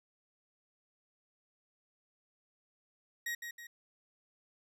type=tone with echo; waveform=40% pulse; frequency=1891 Hz; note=A#6; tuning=24 cents sharp; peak=-34 dBFS; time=3.26-3.35 s; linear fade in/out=5 ms; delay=160 ms; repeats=2; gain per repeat=-6 dB; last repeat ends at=3.67 s; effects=none